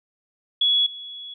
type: tone with level steps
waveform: sine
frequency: 3375 Hz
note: G#7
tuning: 27 cents sharp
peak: -16 / -34 dBFS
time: 0.61-1.34 s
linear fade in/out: 5 ms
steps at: 0.86 s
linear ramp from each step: 5 ms
effects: none